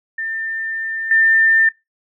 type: tone with level steps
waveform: sine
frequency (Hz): 1796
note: A6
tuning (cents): +35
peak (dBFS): -21 / -10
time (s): 0.18-1.69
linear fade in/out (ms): 5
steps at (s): 1.11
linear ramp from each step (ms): 2
effects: noise-tail reverb RT60 0.2 s tail -22 dB re dry